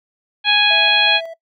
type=harmonic tone; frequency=830.6 Hz; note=G#5; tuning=in tune; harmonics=1 / 2 / 3 / 4 / 5; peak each=-21 / -19 / -16 / -15 / -20 dBFS; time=0.44-1.21 s; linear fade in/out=50 ms
type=tone with tremolo; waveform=triangle; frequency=659.3 Hz; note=E5; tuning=in tune; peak=-22 dBFS; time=0.7-1.34 s; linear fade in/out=10 ms; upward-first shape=square; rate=2.7 Hz; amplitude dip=40%
effects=noise-tail reverb RT60 0.1 s tail -21 dB re dry